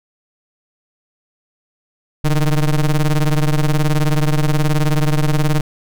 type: ring-modulated tone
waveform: square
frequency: 77.2 Hz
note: D#2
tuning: 13 cents flat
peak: -10 dBFS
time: 2.24-5.61 s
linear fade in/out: 5 ms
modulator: 67.8 Hz
effects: none